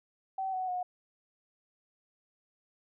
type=tone with pitch steps; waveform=sine; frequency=766 / 745.5 / 725.5 Hz; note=G5 / F#5 / F#5; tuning=-40 / +13 / -34 cents; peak=-31 dBFS; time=0.38-0.83 s; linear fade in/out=5 ms; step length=150 ms; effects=none